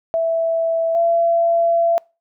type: tone pair in turn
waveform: sine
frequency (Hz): 659.3 / 675.5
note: E5 / E5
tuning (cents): 0 / +42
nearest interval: unison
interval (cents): 42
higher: second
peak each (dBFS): -15 / -13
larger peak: second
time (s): 0.14-0.95 / 0.95-1.98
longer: second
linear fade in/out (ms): 0
effects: noise-tail reverb RT60 0.3 s tail -26 dB re dry